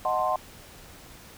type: chord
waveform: sine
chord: D# diminished seventh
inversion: none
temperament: equal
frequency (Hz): 622.3 / 740 / 880 / 1046.5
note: D#5 / F#5 / A5 / C6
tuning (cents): 0 / 0 / 0 / 0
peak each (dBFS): -29 / -27 / -33 / -27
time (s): 0.05-0.36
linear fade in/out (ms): 2
effects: pink hiss -48 dBFS RMS until 1.37 s